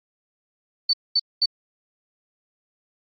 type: tone bursts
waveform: sine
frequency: 4508 Hz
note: C#8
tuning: 28 cents sharp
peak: -16 dBFS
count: 3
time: 0.89-1.459 s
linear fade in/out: 5 ms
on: 43 ms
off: 220 ms
effects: Opus 48 kbps